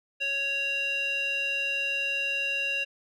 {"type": "tone with band-pass filter", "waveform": "square", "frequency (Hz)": 554.4, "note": "C#5", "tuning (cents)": 0, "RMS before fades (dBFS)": -29, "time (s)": [0.2, 2.85], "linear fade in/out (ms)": 20, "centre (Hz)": 2700, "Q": 5.8, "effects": []}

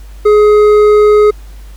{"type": "tone with hard clipping", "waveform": "sine", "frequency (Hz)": 420, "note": "G#4", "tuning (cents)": 19, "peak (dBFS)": -5, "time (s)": [0.25, 1.31], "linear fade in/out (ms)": 10, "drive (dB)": 7, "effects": ["added 50 Hz sine -28 dBFS peak until 1.76 s", "pink hiss -44 dBFS RMS until 1.76 s"]}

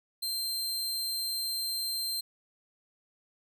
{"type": "tone", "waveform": "sawtooth", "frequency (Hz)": 4146, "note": "C8", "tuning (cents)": -17, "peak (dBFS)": -28, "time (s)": [0.22, 2.21], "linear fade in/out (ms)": 10, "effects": []}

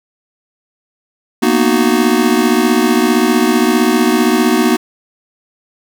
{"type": "chord", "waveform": "square", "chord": "B major seventh", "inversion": "third", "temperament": "just", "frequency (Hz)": [231.5, 246.9, 308.7, 370.4], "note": ["A#3", "B3", "D#4", "F#4"], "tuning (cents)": [-12, 0, -14, 2], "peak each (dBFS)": -16, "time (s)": [1.42, 4.77], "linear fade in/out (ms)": 10, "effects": []}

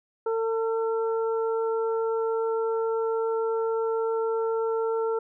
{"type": "harmonic tone", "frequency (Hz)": 450.6, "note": "A4", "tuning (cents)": 41, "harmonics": [1, 2, 3], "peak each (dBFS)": [-24, -34, -36], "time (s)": [0.26, 5.19], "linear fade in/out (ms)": 5, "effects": []}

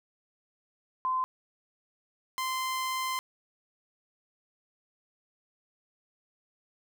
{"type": "tone pair in turn", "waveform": ["sine", "sawtooth"], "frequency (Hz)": [1031, 1038.2], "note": ["C6", "C6"], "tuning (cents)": [-26, -14], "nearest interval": "unison", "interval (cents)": 12, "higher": "second", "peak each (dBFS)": -26, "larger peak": "neither", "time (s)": [[1.05, 1.24], [2.38, 3.19]], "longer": "second", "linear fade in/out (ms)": 0, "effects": []}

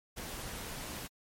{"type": "noise", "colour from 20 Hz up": "pink", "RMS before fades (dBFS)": -42, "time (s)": [0.16, 1.08], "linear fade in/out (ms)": 20, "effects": ["MP3 64 kbps"]}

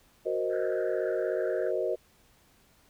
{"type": "chord", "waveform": "sine", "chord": "C half-diminished seventh", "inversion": "second", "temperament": "equal", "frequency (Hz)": [370, 466.2, 523.3, 622.3], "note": ["Gb4", "Bb4", "C5", "Eb5"], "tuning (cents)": [0, 0, 0, 0], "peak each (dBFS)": [-32, -32, -33, -32], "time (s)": [0.25, 1.96], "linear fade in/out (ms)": 20}
{"type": "band-pass noise", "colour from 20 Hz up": "white", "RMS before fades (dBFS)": -46, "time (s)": [0.49, 1.72], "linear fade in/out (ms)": 50, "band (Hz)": [1400, 1700], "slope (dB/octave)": 96}
{"effects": ["pink hiss -63 dBFS RMS until 2.89 s"]}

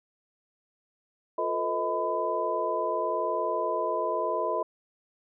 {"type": "tone cluster", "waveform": "sine", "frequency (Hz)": [354.8, 443.1, 504, 635, 1004], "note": ["F4", "A4", "B4", "D#5", "B5"], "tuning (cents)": [27, 12, 35, 35, 28], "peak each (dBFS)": [-35, -33, -36, -30, -30], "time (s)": [1.38, 4.63], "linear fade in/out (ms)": 5, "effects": []}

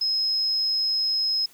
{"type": "tone", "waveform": "sine", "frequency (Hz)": 5130, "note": "E8", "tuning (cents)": -48, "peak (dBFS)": -21, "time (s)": [0.01, 1.46], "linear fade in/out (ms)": 5, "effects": ["white hiss -54 dBFS RMS until 1.53 s"]}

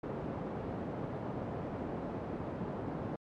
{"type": "band-pass noise", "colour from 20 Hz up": "pink", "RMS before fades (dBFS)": -39, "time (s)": [0.03, 3.16], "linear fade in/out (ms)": 5, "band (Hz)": [120, 730], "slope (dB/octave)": 12, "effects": ["MP3 64 kbps"]}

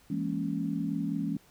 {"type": "chord", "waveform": "sine", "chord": "A# half-diminished seventh", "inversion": "second", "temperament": "equal with one note detuned", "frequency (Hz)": [168.37, 207.7, 233.1, 277.2], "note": ["E3", "G#3", "A#3", "C#4"], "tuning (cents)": [37, 0, 0, 0], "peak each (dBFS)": [-34, -34, -37, -33], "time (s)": [0.1, 1.37], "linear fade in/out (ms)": 5, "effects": ["pink hiss -61 dBFS RMS until 1.5 s"]}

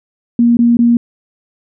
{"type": "tone bursts", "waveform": "sine", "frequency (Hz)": 236.5, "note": "A#3", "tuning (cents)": 25, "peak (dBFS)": -6, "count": 3, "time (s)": [0.39, 0.97], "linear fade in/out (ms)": 2, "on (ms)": 180, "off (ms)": 20, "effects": []}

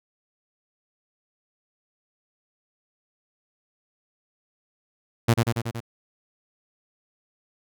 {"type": "tone with echo", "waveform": "sawtooth", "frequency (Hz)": 116.54, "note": "A#2", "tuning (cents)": 0, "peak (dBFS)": -11, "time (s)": [5.28, 5.34], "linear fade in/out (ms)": 10, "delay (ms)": 93, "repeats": 5, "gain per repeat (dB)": -3, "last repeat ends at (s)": 5.805, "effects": []}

